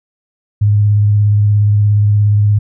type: tone with vibrato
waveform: sine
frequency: 103.83 Hz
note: G#2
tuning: in tune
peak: -7 dBFS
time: 0.61-2.59 s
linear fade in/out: 10 ms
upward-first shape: triangle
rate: 17 Hz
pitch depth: 25 cents each way
effects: none